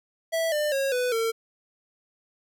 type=tone with pitch steps; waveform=square; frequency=656 / 598.1 / 545.3 / 497.2 / 453.3 Hz; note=E5 / D5 / C#5 / B4 / A#4; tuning=-9 / +31 / -29 / +12 / -48 cents; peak=-24 dBFS; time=0.32-1.32 s; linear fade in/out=20 ms; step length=200 ms; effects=none